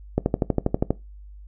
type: click train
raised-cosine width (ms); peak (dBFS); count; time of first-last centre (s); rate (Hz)
2; -6; 10; 0.18-0.906; 12.4
effects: noise-tail reverb RT60 0.2 s tail -19 dB re dry + added 50 Hz sine -40 dBFS peak until 1.47 s